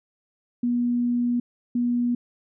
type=tone pair in turn; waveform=sine; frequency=241.7 / 241.7 Hz; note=B3 / B3; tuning=-37 / -37 cents; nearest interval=unison; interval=0 cents; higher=neither; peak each=-20 dBFS; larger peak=neither; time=0.63-1.4 / 1.75-2.15 s; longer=first; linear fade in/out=5 ms; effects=none

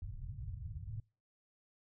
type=low-pass noise; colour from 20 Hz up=white; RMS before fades=-44 dBFS; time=0.02-1 s; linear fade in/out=2 ms; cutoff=130 Hz; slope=48 dB/octave; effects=noise-tail reverb RT60 0.3 s tail -24 dB re dry

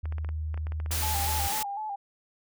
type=tone; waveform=sine; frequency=77.78 Hz; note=D#2; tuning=in tune; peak=-29 dBFS; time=0.03-1.48 s; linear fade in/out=10 ms
type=clicks; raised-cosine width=0.5 ms; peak=-28 dBFS; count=12; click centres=0.056 / 0.124 / 0.183 / 0.247 / 0.29 / 0.543 / 0.576 / 0.669 / 0.721 / 0.801 / 0.861 / 0.908 s
type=noise; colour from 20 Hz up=white; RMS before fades=-31 dBFS; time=0.91-1.63 s; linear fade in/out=5 ms
type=tone with vibrato; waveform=sine; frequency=830.6 Hz; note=G#5; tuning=in tune; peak=-31 dBFS; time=1.02-1.96 s; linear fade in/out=10 ms; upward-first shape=square; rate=4 Hz; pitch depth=62 cents each way
effects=none

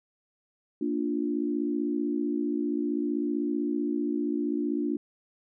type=chord; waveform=sine; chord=Bb major; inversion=none; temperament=equal; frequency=233.1 / 293.7 / 349.2 Hz; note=Bb3 / D4 / F4; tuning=0 / 0 / 0 cents; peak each=-32 / -28 / -32 dBFS; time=0.81-4.97 s; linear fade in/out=5 ms; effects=none

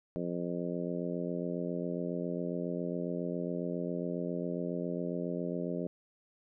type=harmonic tone; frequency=87.31 Hz; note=F2; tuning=in tune; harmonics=2 / 3 / 4 / 5 / 6 / 7; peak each=-37 / -39 / -40 / -41 / -42 / -42 dBFS; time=0.16-5.87 s; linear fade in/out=0 ms; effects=none

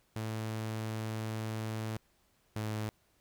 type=tone pair in turn; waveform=sawtooth; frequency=110 / 107.8 Hz; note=A2 / A2; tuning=0 / -35 cents; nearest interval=unison; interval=35 cents; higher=first; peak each=-31 / -30 dBFS; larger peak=second; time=0.16-1.97 / 2.56-2.89 s; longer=first; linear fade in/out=0 ms; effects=pink hiss -71 dBFS RMS until 3.2 s

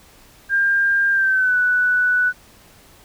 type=tone with pitch glide; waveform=sine; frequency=1600 to 1484.3 Hz; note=G6 to F#6; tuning=+35 to +5 cents; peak=-14 dBFS; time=0.49-2.33 s; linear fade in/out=50 ms; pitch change=-130 cents; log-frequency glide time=1.11-1.57 s; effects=pink hiss -49 dBFS RMS until 3.04 s

